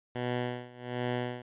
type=tone with tremolo; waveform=10% pulse; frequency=123.2 Hz; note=B2; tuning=4 cents flat; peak=-21 dBFS; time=0.15-1.42 s; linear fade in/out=5 ms; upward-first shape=sine; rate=1.3 Hz; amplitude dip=90%; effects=resampled to 8000 Hz